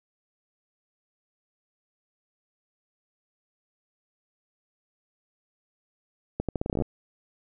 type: accelerating click train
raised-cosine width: 2 ms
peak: -14 dBFS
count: 13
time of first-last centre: 6.4-6.821 s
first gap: 87 ms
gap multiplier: 0.81
effects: none